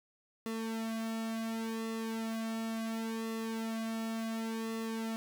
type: tone with flanger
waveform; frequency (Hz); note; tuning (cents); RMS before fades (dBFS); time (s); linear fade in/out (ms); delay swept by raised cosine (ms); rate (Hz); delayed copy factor
sawtooth; 224.6; A3; +36; -37; 0.46-5.16; 0; 1.3 to 2.5; 0.7; -0.8
effects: none